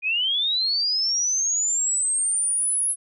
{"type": "linear sweep", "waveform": "sine", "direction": "up", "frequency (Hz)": [2426, 10730], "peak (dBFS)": -20, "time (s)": [0.02, 2.96], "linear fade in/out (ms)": 50, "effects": []}